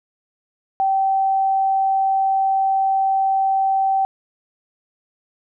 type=tone; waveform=sine; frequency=774 Hz; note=G5; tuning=22 cents flat; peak=-15 dBFS; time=0.8-4.05 s; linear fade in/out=0 ms; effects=none